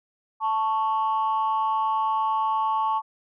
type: tone pair together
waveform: sine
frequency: 880 / 1108.7 Hz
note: A5 / C#6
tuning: 0 / 0 cents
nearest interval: major third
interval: 400 cents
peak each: -22 / -24 dBFS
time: 0.4-3.02 s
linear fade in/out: 50 ms
effects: tanh soft clip ceiling -16 dBFS